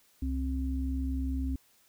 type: tone pair together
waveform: sine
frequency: 66.5 / 264.2 Hz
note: C2 / C4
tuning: +29 / +17 cents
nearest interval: 2 octaves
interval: 2388 cents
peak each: -30 / -34 dBFS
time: 0.22-1.56 s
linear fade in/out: 5 ms
effects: white hiss -65 dBFS RMS until 1.88 s